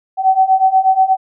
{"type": "beating tone pair", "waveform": "sine", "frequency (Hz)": [756, 764.3], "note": ["F#5", "G5"], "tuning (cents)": [37, -44], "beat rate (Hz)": 8.3, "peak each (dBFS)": [-13, -11], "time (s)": [0.17, 1.17], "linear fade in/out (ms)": 50, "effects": []}